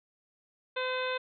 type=harmonic tone; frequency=511 Hz; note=C5; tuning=41 cents flat; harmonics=1 / 2 / 3 / 4 / 5 / 6 / 7 / 8; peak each=-33 / -37 / -37 / -43 / -39 / -50 / -40 / -49 dBFS; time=0.76-1.18 s; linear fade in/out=10 ms; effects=none